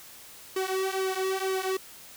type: tone with flanger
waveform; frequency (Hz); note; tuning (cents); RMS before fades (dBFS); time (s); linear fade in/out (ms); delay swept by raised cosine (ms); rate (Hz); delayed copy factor
sawtooth; 380.2; F#4; +47; -29; 0.56-1.77; 5; 1.4 to 4; 2.1; -0.85
effects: white hiss -48 dBFS RMS until 2.16 s